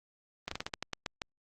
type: slowing click train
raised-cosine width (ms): 0.2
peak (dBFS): -17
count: 10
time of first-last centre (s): 0.48-1.218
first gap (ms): 34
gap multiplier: 1.21
effects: Opus 24 kbps

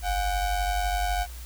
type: ring-modulated tone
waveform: square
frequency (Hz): 382.1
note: G4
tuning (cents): -44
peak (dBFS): -22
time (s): 0.02-1.27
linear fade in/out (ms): 50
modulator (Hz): 334
effects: added 60 Hz sine -37 dBFS peak until 1.45 s + white hiss -47 dBFS RMS until 1.45 s

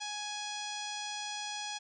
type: harmonic tone with a mistuned harmonic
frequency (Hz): 834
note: G#5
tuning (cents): +7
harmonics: 1 / 2 / 3 / 4 / 5 / 6 / 7 / 8 / 10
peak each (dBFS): -42 / -47 / -46 / -43 / -48 / -46 / -46 / -49 / -54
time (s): 0-1.79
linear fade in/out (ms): 20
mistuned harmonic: 8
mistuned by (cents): +43
effects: none

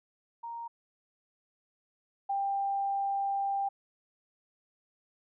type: tone pair in turn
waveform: sine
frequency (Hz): 932.3 / 792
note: A#5 / G5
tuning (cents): 0 / +18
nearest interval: minor third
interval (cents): 282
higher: first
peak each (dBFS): -37 / -28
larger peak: second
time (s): 0.43-0.68 / 2.29-3.69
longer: second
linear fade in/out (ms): 10
effects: none

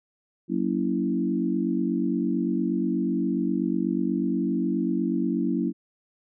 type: chord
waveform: sine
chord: F# dominant seventh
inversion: none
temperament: equal with one note detuned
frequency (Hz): 185 / 233.1 / 280.9 / 329.6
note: F#3 / A#3 / C#4 / E4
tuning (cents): 0 / 0 / +23 / 0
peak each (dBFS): -28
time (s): 0.48-5.73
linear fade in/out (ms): 50
effects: none

